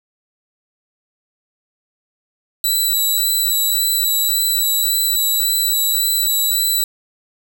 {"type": "tone with vibrato", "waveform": "5% pulse", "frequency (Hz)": 3951, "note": "B7", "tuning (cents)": 0, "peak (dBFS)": -8, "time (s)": [2.64, 6.84], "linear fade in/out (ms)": 2, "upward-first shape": "sine", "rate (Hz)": 1.8, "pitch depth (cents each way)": 18, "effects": []}